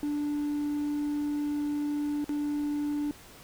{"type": "tone with dropouts", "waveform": "triangle", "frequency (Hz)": 293.5, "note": "D4", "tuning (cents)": -1, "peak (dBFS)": -25, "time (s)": [0.03, 3.11], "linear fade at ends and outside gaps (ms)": 0, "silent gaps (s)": [2.243, 2.293], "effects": ["tanh soft clip ceiling -21 dBFS", "pink hiss -51 dBFS RMS until 3.43 s"]}